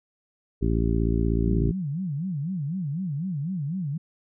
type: harmonic tone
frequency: 56.4 Hz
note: A1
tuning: 44 cents sharp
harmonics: 1 / 2 / 3 / 4 / 5 / 6 / 7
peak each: -24 / -27 / -29 / -30 / -31 / -32 / -32 dBFS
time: 0.61-1.72 s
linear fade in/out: 20 ms
type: tone with vibrato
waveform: sine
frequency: 163.4 Hz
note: E3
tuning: 15 cents flat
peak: -26 dBFS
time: 1.46-3.98 s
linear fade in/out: 10 ms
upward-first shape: sine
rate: 4 Hz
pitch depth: 290 cents each way
effects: none